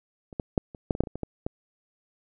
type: clicks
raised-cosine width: 2 ms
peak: -29 / -15 / -8 / -28 / -9 / -20 / -6 / -22 / -23 / -21 / -17 / -15 dBFS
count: 12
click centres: 0.328 / 0.398 / 0.578 / 0.748 / 0.908 / 0.951 / 1.006 / 1.037 / 1.072 / 1.156 / 1.233 / 1.465 s
effects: none